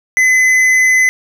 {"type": "tone with tanh clipping", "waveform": "triangle", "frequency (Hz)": 2027, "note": "B6", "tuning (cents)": 45, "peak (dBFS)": -9, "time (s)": [0.17, 1.09], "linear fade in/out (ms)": 0, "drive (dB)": 13, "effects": []}